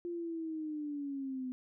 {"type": "linear sweep", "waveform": "sine", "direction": "down", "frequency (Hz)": [349.2, 251.7], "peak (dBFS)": -36, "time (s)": [0.05, 1.52], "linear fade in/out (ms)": 0, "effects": []}